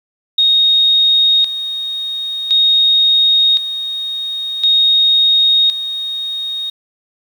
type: tone with tremolo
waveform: sine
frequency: 3729 Hz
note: A#7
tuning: in tune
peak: -8 dBFS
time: 0.38-6.7 s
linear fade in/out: 5 ms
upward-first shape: square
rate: 0.47 Hz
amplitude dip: 70%
effects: 7-bit